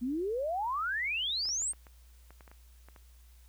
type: exponential sweep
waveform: sine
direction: up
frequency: 231.8 to 8900 Hz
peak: -30 dBFS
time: 0.01-1.73 s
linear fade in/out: 20 ms
type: clicks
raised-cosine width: 0.5 ms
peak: -38 dBFS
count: 11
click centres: 1.455 / 1.489 / 1.618 / 1.734 / 1.868 / 2.306 / 2.408 / 2.478 / 2.515 / 2.886 / 2.962 s
effects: added 60 Hz sine -54 dBFS peak until 3.48 s + white hiss -66 dBFS RMS until 3.48 s